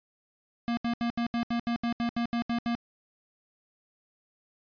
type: tone bursts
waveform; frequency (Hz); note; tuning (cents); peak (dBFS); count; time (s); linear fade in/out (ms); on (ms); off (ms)
square; 235.5; A#3; +18; -27; 13; 0.68-2.751; 0; 91; 74
effects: resampled to 11025 Hz